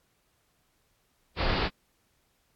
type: low-pass noise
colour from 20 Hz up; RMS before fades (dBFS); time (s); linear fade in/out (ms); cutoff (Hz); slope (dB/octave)
pink; -27; 1.36-1.7; 50; 4900; 96
effects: pink hiss -71 dBFS RMS until 2.55 s + AAC 64 kbps